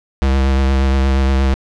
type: tone with vibrato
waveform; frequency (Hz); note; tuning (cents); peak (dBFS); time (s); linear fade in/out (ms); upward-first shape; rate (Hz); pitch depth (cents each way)
square; 67; C2; +42; -12; 0.22-1.54; 0; triangle; 8.5; 30
effects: low-pass 5000 Hz 12 dB/octave